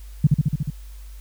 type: tone with echo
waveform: sine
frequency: 147.2 Hz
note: D3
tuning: 4 cents sharp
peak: -9 dBFS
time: 0.24-0.27 s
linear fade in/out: 5 ms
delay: 72 ms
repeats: 6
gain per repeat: -2 dB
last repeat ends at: 0.702 s
effects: added 50 Hz sine -36 dBFS peak until 1.2 s + white hiss -53 dBFS RMS until 1.2 s